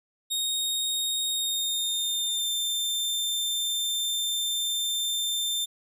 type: tone with pitch glide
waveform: sawtooth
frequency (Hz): 3729 to 3579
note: A#7 to A7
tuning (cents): 0 to +29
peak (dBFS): -23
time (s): 0.3-5.66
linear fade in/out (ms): 20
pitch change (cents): -71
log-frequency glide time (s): 1.31-2.5
effects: none